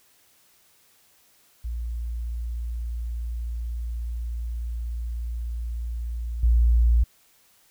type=tone with level steps; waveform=sine; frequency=58.27 Hz; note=A#1; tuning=in tune; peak=-27 / -15 dBFS; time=1.64-7.04 s; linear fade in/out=10 ms; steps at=6.43 s; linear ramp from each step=5 ms; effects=white hiss -60 dBFS RMS until 7.7 s